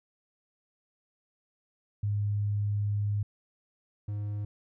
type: tone pair in turn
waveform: sine / triangle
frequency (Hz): 103 / 103.53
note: G#2 / G#2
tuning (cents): -14 / -5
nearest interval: unison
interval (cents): 9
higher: second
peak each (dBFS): -26 / -29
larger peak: first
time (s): 2.03-3.23 / 4.08-4.45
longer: first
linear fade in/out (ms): 5
effects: none